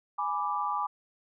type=chord; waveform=sine; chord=G# diminished; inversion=none; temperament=equal; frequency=830.6 / 987.8 / 1174.7 Hz; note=G#5 / B5 / D6; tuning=0 / 0 / 0 cents; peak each=-33 / -33 / -31 dBFS; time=0.18-0.87 s; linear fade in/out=10 ms; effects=none